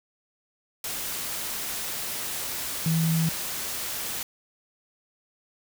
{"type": "tone in noise", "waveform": "sine", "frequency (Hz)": 162.7, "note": "E3", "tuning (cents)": -22, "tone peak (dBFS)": -21, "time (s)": [2.86, 3.29], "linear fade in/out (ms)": 2, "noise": "white", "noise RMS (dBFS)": -32, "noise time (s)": [0.84, 4.23], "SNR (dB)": 8, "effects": []}